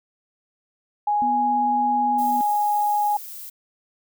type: tone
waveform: sine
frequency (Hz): 830.6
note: G#5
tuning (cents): 0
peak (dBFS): -18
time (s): 1.07-3.17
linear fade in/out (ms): 5
type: tone with vibrato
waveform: sine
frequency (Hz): 247.7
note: B3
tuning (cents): +5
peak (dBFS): -27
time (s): 1.22-2.41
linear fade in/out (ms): 0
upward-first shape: sine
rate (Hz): 18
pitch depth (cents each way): 10
type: noise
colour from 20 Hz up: violet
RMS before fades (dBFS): -37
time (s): 2.18-3.5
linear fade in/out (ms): 10
effects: none